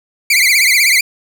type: tone with vibrato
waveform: sawtooth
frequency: 2197 Hz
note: C#7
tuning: 16 cents flat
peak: -5 dBFS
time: 0.3-1.01 s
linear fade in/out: 5 ms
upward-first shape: triangle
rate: 16 Hz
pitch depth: 180 cents each way
effects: none